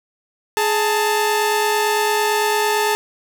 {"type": "tone pair together", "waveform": "sawtooth", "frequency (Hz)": [420, 888.9], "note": ["G#4", "A5"], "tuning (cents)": [19, 17], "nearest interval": "octave + minor second", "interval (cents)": 1298, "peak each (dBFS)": -15, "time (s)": [0.57, 2.95], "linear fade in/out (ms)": 0, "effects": []}